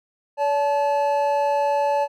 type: tone pair together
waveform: triangle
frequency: 570 / 868.5 Hz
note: C#5 / A5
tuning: +48 / -23 cents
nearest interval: perfect fifth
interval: 729 cents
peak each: -19 dBFS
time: 0.37-2.08 s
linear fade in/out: 50 ms
effects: none